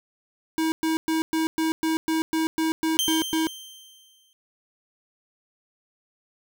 square tone bursts, 320.5 Hz, E4, 49 cents flat, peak -22 dBFS, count 12, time 0.58-3.47 s, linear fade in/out 0 ms, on 140 ms, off 110 ms
sawtooth tone with exponential decay, 3136 Hz, G7, in tune, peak -18 dBFS, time 2.99-4.33 s, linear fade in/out 0 ms, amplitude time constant 290 ms
effects none

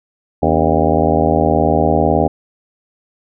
harmonic tone with a mistuned harmonic, 79.7 Hz, D#2, 42 cents sharp, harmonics 1 / 2 / 3 / 4 / 5 / 6 / 7 / 8 / 9 / 10, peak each -20 / -20 / -20 / -20 / -20 / -20 / -20 / -20 / -20 / -20 dBFS, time 0.42-2.28 s, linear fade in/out 10 ms, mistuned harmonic 4, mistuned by -120 cents, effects none

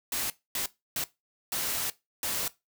white noise bursts at uneven times, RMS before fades -31 dBFS, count 5, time 0.12-0.3 / 0.55-0.66 / 0.96-1.04 / 1.52-1.9 / 2.23-2.48 s, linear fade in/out 2 ms, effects noise-tail reverb RT60 0.2 s tail -18 dB re dry

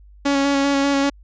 sawtooth tone with vibrato, 279 Hz, C#4, 11 cents sharp, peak -12 dBFS, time 0.25-1.1 s, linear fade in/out 10 ms, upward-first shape square, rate 5.1 Hz, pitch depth 15 cents each way, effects added 50 Hz sine -43 dBFS peak until 1.23 s + resampled to 16000 Hz

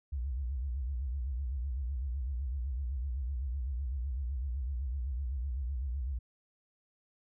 sine tone with vibrato, 64.9 Hz, C2, 13 cents flat, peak -32 dBFS, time 0.12-6.19 s, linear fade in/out 10 ms, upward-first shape sine, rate 7.9 Hz, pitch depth 180 cents each way, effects none

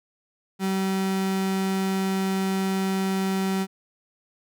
35% pulse tone, 191.5 Hz, G3, 40 cents flat, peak -21 dBFS, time 0.59-3.67 s, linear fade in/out 50 ms, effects none

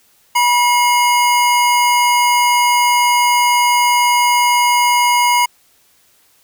square tone pair together, 970 / 2148 Hz, B5 / C7, -31 / +45 cents, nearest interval octave + major second, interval 1376 cents, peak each -12 / -18 dBFS, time 0.35-5.46 s, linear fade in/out 10 ms, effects white hiss -54 dBFS RMS until 6.43 s

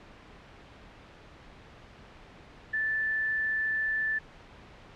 sine tone with frequency modulation, 1757 Hz, A6, 3 cents flat, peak -26 dBFS, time 2.73-4.19 s, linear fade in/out 10 ms, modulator 34.2 Hz, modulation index 0.28, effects pink hiss -51 dBFS RMS until 4.95 s + low-pass 3000 Hz 12 dB/octave

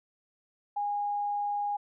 sine tone, 820 Hz, G#5, 22 cents flat, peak -28 dBFS, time 0.76-1.77 s, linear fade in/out 10 ms, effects none

